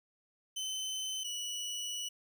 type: tone pair in turn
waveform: 25% pulse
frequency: 3054 / 2943 Hz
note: G7 / F#7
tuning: -46 / -10 cents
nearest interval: minor second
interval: 64 cents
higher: first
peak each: -32 / -33 dBFS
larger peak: first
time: 0.56-1.24 / 1.24-2.09 s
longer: second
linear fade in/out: 10 ms
effects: none